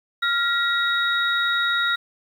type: tone cluster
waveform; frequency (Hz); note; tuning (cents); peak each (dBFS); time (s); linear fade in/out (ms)
sine; 1395 / 1916 / 3788; F6 / A#6 / A#7; -2 / +47 / +27; -21 / -27 / -24; 0.22-1.96; 10
effects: 8-bit